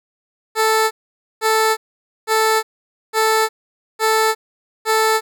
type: tone bursts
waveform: 15% pulse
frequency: 440 Hz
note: A4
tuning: in tune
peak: -7 dBFS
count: 6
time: 0.55-5.21 s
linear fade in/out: 50 ms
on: 360 ms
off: 500 ms
effects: none